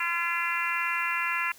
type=harmonic tone; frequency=341.7 Hz; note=F4; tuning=38 cents flat; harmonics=3 / 4 / 5 / 6 / 7 / 8; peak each=-33 / -33 / -33 / -33 / -33 / -33 dBFS; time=0-1.52 s; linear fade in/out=5 ms; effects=white hiss -53 dBFS RMS until 1.58 s